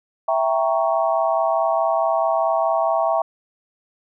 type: chord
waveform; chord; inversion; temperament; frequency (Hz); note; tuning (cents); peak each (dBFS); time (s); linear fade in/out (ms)
sine; E diminished seventh; none; equal; 659.3 / 784 / 932.3 / 1108.7; E5 / G5 / Bb5 / Db6; 0 / 0 / 0 / 0; -19 / -23 / -25 / -25; 0.28-3.22; 5
effects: none